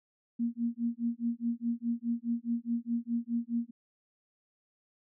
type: tone with tremolo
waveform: sine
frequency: 234.8 Hz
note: A#3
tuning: 13 cents sharp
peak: -26 dBFS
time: 0.39-3.71 s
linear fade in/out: 10 ms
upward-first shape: sine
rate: 4.8 Hz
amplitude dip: 100%
effects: none